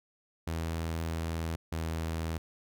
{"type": "tone pair in turn", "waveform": "sawtooth", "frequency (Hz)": [81.9, 81.19], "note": ["E2", "E2"], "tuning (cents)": [-11, -26], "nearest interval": "unison", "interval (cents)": 15, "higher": "first", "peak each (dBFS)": -28, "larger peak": "neither", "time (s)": [[0.47, 1.56], [1.72, 2.38]], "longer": "first", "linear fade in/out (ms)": 5, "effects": []}